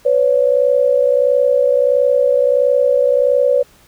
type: tone pair together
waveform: sine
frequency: 502.5 / 564 Hz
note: B4 / C#5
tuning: +30 / +30 cents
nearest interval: major second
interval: 200 cents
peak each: -13 dBFS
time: 0.05-3.63 s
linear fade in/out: 10 ms
effects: pink hiss -49 dBFS RMS until 3.87 s